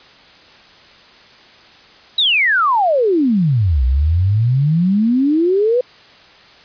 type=exponential two-way sweep; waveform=sine; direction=down then up; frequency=3958 to 60.8 to 511 Hz; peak=-11 dBFS; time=2.18-5.81 s; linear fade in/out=5 ms; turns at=3.84 s; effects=white hiss -44 dBFS RMS until 6.64 s + resampled to 11025 Hz